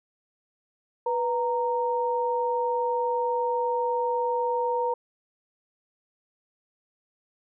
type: tone pair together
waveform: sine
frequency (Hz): 491.6 / 928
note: B4 / A#5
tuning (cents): -8 / -8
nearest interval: major seventh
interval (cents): 1100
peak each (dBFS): -26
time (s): 1.06-4.94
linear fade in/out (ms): 5
effects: none